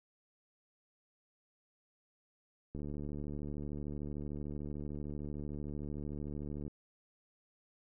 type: click train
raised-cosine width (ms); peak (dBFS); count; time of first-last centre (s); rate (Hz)
3; -30; 289; 2.75-6.679; 73.3
effects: none